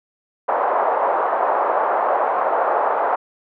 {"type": "band-pass noise", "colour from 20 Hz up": "pink", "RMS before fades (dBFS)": -19, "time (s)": [0.48, 3.16], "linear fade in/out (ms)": 10, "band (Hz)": [580, 1100], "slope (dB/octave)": 24, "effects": []}